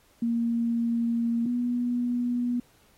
sine tone pair in turn, 233.1 / 243.2 Hz, A#3 / B3, 0 / -26 cents, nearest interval minor second, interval 74 cents, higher second, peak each -23 / -24 dBFS, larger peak first, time 0.22-1.46 / 1.46-2.6 s, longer first, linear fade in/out 5 ms, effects pink hiss -62 dBFS RMS until 2.97 s + AAC 48 kbps

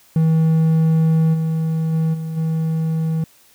triangle tone with level steps, 160.7 Hz, E3, 44 cents flat, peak -10 / -15 / -13 / -21 / -15 dBFS, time 0.16-3.24 s, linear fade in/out 2 ms, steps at 1.33 / 1.92 / 2.13 / 2.36 s, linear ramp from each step 20 ms, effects white hiss -52 dBFS RMS until 3.54 s

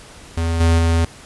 square tone with level steps, 83 Hz, E2, 12 cents sharp, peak -18 / -12 / -14 dBFS, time 0.37-1.05 s, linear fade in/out 5 ms, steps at 0.6 / 0.78 s, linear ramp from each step 10 ms, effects pink hiss -41 dBFS RMS until 1.25 s + resampled to 24000 Hz

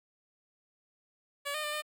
10% pulse tone with pitch steps, 570 / 609 / 597 / 605 Hz, C#5 / D#5 / D5 / D#5, +48 / -37 / +28 / -49 cents, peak -25 dBFS, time 1.45-1.822 s, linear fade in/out 20 ms, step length 93 ms, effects none

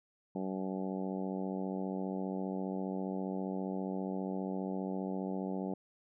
harmonic tone, 94.9 Hz, F#2, 44 cents sharp, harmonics 2 / 3 / 4 / 5 / 6 / 7 / 8 / 9, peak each -37 / -41 / -43 / -45 / -47 / -48 / -49 / -50 dBFS, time 0.35-5.74 s, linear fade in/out 5 ms, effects none

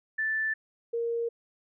sine tone pair in turn, 1760 / 466.2 Hz, A6 / A#4, 0 / 0 cents, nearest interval octave + major seventh, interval 2300 cents, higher first, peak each -26 / -27 dBFS, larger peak first, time 0.18-0.54 / 0.93-1.29 s, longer neither, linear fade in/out 10 ms, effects none

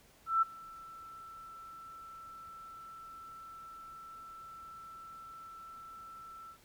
sine tone with ADSR envelope, 1332 Hz, E6, 18 cents sharp, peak -23 dBFS, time 0.26-6.58 s, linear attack 160 ms, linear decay 15 ms, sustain -24 dB, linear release 86 ms, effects pink hiss -63 dBFS RMS until 6.64 s

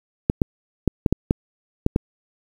clicks, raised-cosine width 3 ms, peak -3 dBFS, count 8, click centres 0.299 / 0.418 / 0.877 / 1.062 / 1.126 / 1.309 / 1.864 / 1.961 s, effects 7-bit

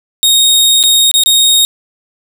sawtooth tone with dropouts, 3729 Hz, A#7, in tune, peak -3 dBFS, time 0.23-1.65 s, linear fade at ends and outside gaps 0 ms, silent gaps 0.829-0.837 / 1.114-1.14 / 1.236-1.26 s, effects none

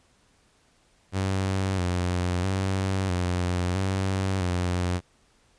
sawtooth tone with vibrato, 92.5 Hz, F#2, in tune, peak -20 dBFS, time 1.12-5.01 s, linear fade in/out 50 ms, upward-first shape square, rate 0.76 Hz, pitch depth 59 cents each way, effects pink hiss -63 dBFS RMS until 5.58 s + resampled to 22050 Hz

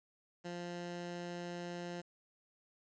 15% pulse tone, 174.61 Hz, F3, in tune, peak -35 dBFS, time 0.44-2.02 s, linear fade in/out 20 ms, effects resampled to 16000 Hz + 11-bit

